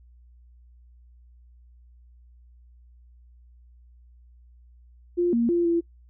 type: tone with pitch steps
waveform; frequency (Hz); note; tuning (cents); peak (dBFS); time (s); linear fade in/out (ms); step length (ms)
sine; 350.3 / 234.3 / 344.9 / 338.6; F4 / A#3 / F4 / E4; +5 / +9 / -22 / +46; -19; 5.17-5.81; 20; 160
effects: noise-tail reverb RT60 0.1 s tail -24 dB re dry + added 60 Hz sine -50 dBFS peak until 6.09 s